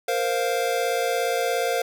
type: chord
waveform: square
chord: Bb suspended second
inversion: none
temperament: equal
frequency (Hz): 466.2 / 523.3 / 698.5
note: Bb4 / C5 / F5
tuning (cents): 0 / 0 / 0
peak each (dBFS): -27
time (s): 0.08-1.82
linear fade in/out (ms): 5
effects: none